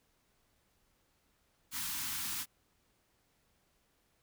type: band-stop noise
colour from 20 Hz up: white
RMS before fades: -38 dBFS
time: 1.71-2.46 s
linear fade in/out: 50 ms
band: 310 to 880 Hz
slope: 48 dB/octave
effects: pink hiss -74 dBFS RMS until 4.22 s